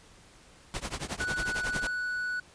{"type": "noise with tremolo", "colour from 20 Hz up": "pink", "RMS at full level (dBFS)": -32, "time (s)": [0.74, 1.87], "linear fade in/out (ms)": 0, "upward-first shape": "triangle", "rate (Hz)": 11, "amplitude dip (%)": 100}
{"type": "tone", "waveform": "triangle", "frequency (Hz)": 1478, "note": "F#6", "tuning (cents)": -2, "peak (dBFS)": -28, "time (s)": [1.2, 2.4], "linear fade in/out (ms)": 5}
{"effects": ["pink hiss -56 dBFS RMS until 2.54 s", "resampled to 22050 Hz"]}